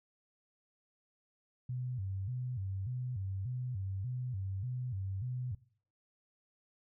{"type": "tone with vibrato", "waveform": "sine", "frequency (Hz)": 110, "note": "A2", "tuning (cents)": 0, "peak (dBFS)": -35, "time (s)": [1.69, 5.55], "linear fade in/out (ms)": 5, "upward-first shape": "square", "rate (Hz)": 1.7, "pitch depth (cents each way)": 230, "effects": ["noise-tail reverb RT60 0.5 s tail -21 dB re dry"]}